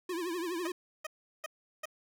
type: tone with vibrato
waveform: square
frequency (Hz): 346.5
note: F4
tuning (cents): -14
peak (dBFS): -34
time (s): 0.09-0.72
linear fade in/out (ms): 5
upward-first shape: triangle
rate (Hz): 12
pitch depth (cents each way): 140
type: tone bursts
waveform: 15% pulse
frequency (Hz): 622.3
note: D#5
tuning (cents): 0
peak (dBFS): -30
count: 4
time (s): 0.65-1.856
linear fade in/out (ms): 5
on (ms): 24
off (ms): 370
effects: none